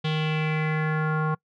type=tone with low-pass filter sweep; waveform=square; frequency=155.56 Hz; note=D#3; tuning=in tune; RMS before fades=-25 dBFS; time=0.04-1.35 s; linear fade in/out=10 ms; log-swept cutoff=3400 to 1200 Hz; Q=4; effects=noise-tail reverb RT60 0.1 s tail -24 dB re dry